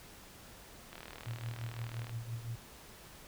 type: click train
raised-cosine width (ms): 0.3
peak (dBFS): -30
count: 47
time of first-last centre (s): 0.93-2.095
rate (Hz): 39.5
type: tone with tremolo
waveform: sine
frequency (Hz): 115.7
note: A#2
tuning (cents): -13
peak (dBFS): -35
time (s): 1.26-2.56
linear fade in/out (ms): 10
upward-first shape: triangle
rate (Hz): 5.8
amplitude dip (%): 80
effects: pink hiss -54 dBFS RMS until 3.27 s